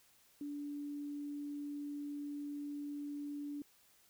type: tone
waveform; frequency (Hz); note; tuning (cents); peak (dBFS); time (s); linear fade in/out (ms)
sine; 289.7; D4; -24; -40; 0.41-3.62; 2
effects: white hiss -68 dBFS RMS until 4.09 s